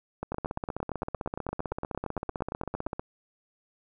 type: two click trains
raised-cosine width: 1 ms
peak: -18 / -18 dBFS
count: 24 / 43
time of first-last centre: 0.23-2.865 / 0.32-2.995 s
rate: 8.73 / 15.7 Hz
effects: none